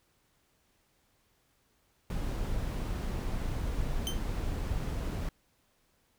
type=noise; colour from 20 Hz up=brown; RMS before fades=-33 dBFS; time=2.1-5.29 s; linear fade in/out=2 ms
type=tone with exponential decay; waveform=sawtooth; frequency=3100 Hz; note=G7; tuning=20 cents flat; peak=-26 dBFS; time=4.07-4.22 s; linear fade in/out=0 ms; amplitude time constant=31 ms
effects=pink hiss -71 dBFS RMS until 6.18 s